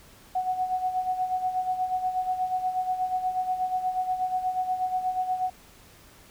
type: tone with tremolo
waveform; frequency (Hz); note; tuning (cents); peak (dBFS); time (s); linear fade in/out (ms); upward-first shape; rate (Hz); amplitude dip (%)
sine; 740; F#5; 0; -22; 0.35-5.5; 5; sine; 8.3; 65
effects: pink hiss -53 dBFS RMS until 6.3 s